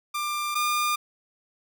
sawtooth tone pair in turn, 1191 / 1206.2 Hz, D6 / D6, +24 / +46 cents, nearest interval unison, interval 22 cents, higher second, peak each -23 / -19 dBFS, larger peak second, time 0.14-0.55 / 0.55-0.96 s, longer neither, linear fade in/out 10 ms, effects none

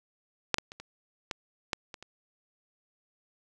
clicks, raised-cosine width 0.2 ms, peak -6 / -12 / -26 / -26 / -15 / -11 / -24 / -28 dBFS, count 8, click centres 0.543 / 0.584 / 0.719 / 0.8 / 1.312 / 1.732 / 1.942 / 2.026 s, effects none

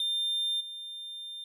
triangle tone with level steps, 3600 Hz, A7, 39 cents sharp, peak -26 / -37 dBFS, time 0-1.44 s, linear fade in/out 2 ms, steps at 0.6 s, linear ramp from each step 10 ms, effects none

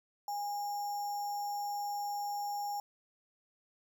sine tone with sample-and-hold, 819 Hz, G#5, 24 cents flat, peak -34 dBFS, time 0.28-2.8 s, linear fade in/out 2 ms, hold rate 6300 Hz, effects none

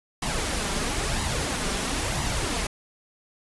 pink noise with flanger, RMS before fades -27 dBFS, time 0.22-2.67 s, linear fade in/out 5 ms, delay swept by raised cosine 1 to 5.1 ms, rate 1 Hz, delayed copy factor +0.5, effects resampled to 24000 Hz

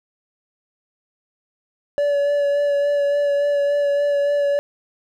triangle tone with vibrato, 573 Hz, D5, 43 cents flat, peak -14 dBFS, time 1.98-4.59 s, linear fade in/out 0 ms, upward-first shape sine, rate 3.5 Hz, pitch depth 17 cents each way, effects none

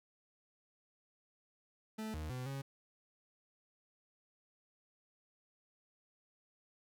40% pulse tone with pitch steps, 218.3 / 77.5 / 126.8 / 136.9 Hz, A3 / D#2 / B2 / C#3, -13 / -6 / +46 / -21 cents, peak -39 dBFS, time 1.98-2.62 s, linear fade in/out 10 ms, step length 160 ms, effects none

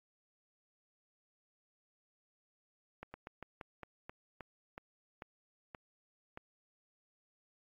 slowing click train, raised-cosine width 0.5 ms, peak -30 dBFS, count 12, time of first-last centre 3.03-6.374 s, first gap 110 ms, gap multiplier 1.19, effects AAC 32 kbps

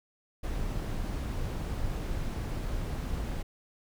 brown noise, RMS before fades -33 dBFS, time 0.43-3.43 s, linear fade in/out 10 ms, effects none

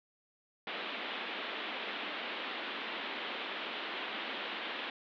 white band-pass noise, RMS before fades -40 dBFS, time 0.67-4.9 s, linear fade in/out 2 ms, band 210 to 3600 Hz, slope 48 dB/octave, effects none

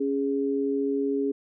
sine tone pair together, 277.2 / 412.8 Hz, C#4 / G#4, 0 / -10 cents, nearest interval perfect fifth, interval 690 cents, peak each -26 dBFS, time 0-1.32 s, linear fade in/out 10 ms, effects none

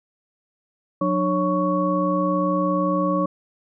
sine tone cluster, 181.8 / 299.5 / 554 / 1115 Hz, F#3 / D4 / C#5 / C#6, -30 / +34 / -1 / +10 cents, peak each -24 dBFS, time 1.01-3.26 s, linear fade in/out 5 ms, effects none

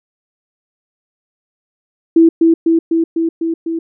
sine tone with echo, 329.6 Hz, E4, in tune, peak -4 dBFS, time 2.16-2.29 s, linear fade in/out 5 ms, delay 250 ms, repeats 6, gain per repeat -2 dB, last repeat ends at 3.79 s, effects none

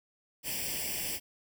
white noise with comb filter, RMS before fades -35 dBFS, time 0.43-1.2 s, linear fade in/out 50 ms, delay 0.38 ms, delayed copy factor +0.9, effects none

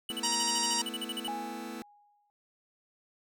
square tone bursts, 2960 Hz, F#7, in tune, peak -34 dBFS, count 16, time 0.09-1.276 s, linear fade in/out 2 ms, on 31 ms, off 46 ms
sawtooth chord, A suspended second, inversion none, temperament just, 220 / 247.5 / 330 Hz, A3 / B3 / E4, 0 / +4 / +2 cents, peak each -39 dBFS, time 0.1-1.82 s, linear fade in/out 0 ms
harmonic tone, 940 Hz, A#5, 14 cents sharp, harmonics 1 / 2 / 3 / 4 / 5 / 6 / 7 / 8 / 9 / 10, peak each -34 / -43 / -44 / -40 / -34 / -34 / -42 / -37 / -42 / -40 dBFS, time 0.23-0.82 s, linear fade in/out 5 ms
sine tone with exponential decay, 824 Hz, G#5, 14 cents flat, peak -32 dBFS, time 1.28-2.3 s, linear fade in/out 0 ms, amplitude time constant 220 ms
effects none

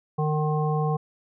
harmonic tone, 152.7 Hz, D#3, 32 cents flat, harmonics 1 / 3 / 5 / 7, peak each -23 / -29 / -30 / -33 dBFS, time 0.18-0.97 s, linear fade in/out 10 ms, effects none

